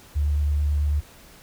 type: tone with vibrato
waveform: sine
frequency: 73.42 Hz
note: D2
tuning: in tune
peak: -19 dBFS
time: 0.15-1.01 s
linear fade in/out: 20 ms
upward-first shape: triangle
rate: 9.1 Hz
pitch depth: 17 cents each way
effects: pink hiss -49 dBFS RMS until 1.42 s